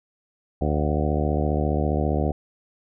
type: harmonic tone with a mistuned harmonic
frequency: 74.9 Hz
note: D2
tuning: 35 cents sharp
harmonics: 1 / 2 / 3 / 4 / 5 / 6 / 7 / 8 / 9 / 10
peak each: -24 / -27 / -29 / -30 / -31 / -32 / -32 / -33 / -34 / -34 dBFS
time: 0.61-2.32 s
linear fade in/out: 5 ms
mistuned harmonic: 9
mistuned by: +56 cents
effects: none